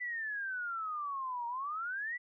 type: exponential two-way sweep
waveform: sine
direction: down then up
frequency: 2000 to 932.3 to 2000 Hz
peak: -35 dBFS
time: 0-2.18 s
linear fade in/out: 20 ms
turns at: 1.47 s
effects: none